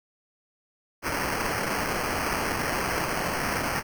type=noise with sample-and-hold; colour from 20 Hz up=white; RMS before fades=-28 dBFS; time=1.02-3.83 s; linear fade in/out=50 ms; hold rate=3675 Hz; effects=none